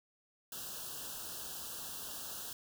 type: band-stop noise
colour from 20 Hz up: white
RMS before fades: -44 dBFS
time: 0.52-2.53 s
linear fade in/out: 2 ms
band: 1700 to 2700 Hz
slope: 96 dB/octave
effects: none